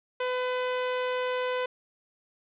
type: tone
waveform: sawtooth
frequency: 503 Hz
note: B4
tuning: 32 cents sharp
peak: -23 dBFS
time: 0.2-1.66 s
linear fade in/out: 5 ms
effects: resampled to 8000 Hz + 9-bit